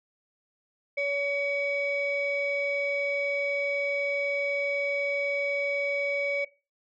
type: tone pair together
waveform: sine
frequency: 566 / 2264 Hz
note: C#5 / C#7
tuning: +36 / +36 cents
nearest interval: 2 octaves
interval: 2400 cents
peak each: -27 dBFS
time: 0.97-6.45 s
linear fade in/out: 10 ms
effects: noise-tail reverb RT60 0.3 s tail -19 dB re dry + tanh soft clip ceiling -21 dBFS

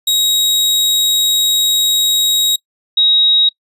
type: tone pair in turn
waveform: sawtooth / sine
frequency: 3800 / 3800 Hz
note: A#7 / A#7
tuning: +33 / +33 cents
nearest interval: unison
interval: 0 cents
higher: neither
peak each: -8 dBFS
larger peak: neither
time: 0.07-2.56 / 2.97-3.49 s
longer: first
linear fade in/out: 5 ms
effects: noise-tail reverb RT60 0.1 s tail -23 dB re dry + resampled to 32000 Hz

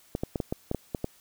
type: clicks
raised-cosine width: 2 ms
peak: -15 dBFS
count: 9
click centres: 0.151 / 0.235 / 0.358 / 0.402 / 0.525 / 0.714 / 0.747 / 0.948 / 1.044 s
effects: white hiss -59 dBFS RMS until 1.2 s

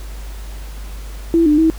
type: tone with pitch steps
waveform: sine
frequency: 333.2 / 299.1 / 321.4 Hz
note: E4 / D4 / E4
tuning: +19 / +32 / -44 cents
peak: -9 dBFS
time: 1.34-1.7 s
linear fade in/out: 0 ms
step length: 120 ms
effects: added 50 Hz sine -27 dBFS peak until 1.78 s + pink hiss -40 dBFS RMS until 1.78 s

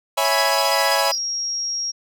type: chord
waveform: sawtooth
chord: C# minor seventh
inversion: none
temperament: equal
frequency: 554.4 / 659.3 / 830.6 / 987.8 Hz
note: C#5 / E5 / G#5 / B5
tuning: 0 / 0 / 0 / 0 cents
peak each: -19 dBFS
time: 0.17-1.12 s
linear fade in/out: 10 ms
type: tone with tremolo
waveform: triangle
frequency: 4978 Hz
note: D#8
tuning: in tune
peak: -21 dBFS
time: 0.25-1.18 s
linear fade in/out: 0 ms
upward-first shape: square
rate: 15 Hz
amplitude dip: 65%
type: tone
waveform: sine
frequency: 5600 Hz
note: F8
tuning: 4 cents sharp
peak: -22 dBFS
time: 1.11-1.92 s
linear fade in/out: 20 ms
effects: none

